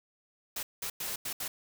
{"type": "noise bursts at uneven times", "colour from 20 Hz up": "white", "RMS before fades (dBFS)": -36, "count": 5, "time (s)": [[0.56, 0.63], [0.82, 0.9], [1, 1.16], [1.25, 1.33], [1.4, 1.48]], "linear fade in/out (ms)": 5, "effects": []}